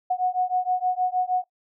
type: beating tone pair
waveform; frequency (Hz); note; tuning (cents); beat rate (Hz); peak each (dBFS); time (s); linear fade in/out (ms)
sine; 730 / 736.4; F#5 / F#5; -24 / -8; 6.4; -24 / -24; 0.1-1.44; 10
effects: noise-tail reverb RT60 0.1 s tail -19 dB re dry